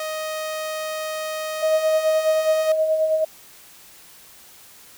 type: tone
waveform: sawtooth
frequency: 625 Hz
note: D#5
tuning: 8 cents sharp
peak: -22 dBFS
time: 0-2.72 s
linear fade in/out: 2 ms
type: tone with tremolo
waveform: sine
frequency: 630 Hz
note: D#5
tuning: 21 cents sharp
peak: -15 dBFS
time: 1.62-3.25 s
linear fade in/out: 10 ms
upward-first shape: sine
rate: 9.4 Hz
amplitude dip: 45%
effects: white hiss -47 dBFS RMS until 4.97 s